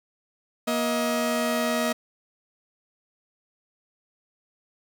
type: tone pair together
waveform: sawtooth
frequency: 237.8 / 634 Hz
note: A#3 / D#5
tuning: +35 / +32 cents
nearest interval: octave + perfect fourth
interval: 1697 cents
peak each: -22 dBFS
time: 0.67-1.93 s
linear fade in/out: 10 ms
effects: none